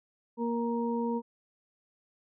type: harmonic tone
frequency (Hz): 234.4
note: A#3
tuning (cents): +10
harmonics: 1 / 2 / 4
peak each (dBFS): -30 / -33 / -36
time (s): 0.37-1.22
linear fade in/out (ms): 50
effects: none